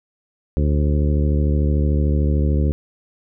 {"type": "harmonic tone with a mistuned harmonic", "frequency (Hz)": 73.42, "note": "D2", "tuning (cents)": 0, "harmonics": [1, 2, 3, 4, 5, 6, 7], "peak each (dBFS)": [-16, -22, -26, -28, -30, -32, -33], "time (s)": [0.57, 2.72], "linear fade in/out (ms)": 0, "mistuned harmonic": 7, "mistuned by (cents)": 44, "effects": []}